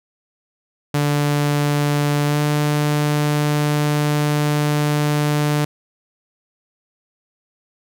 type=tone with pitch glide; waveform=sawtooth; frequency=146 to 148.38 Hz; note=D3 to D3; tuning=-10 to +18 cents; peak=-12 dBFS; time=0.94-5.65 s; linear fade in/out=5 ms; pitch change=+28 cents; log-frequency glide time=2.26-2.39 s; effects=none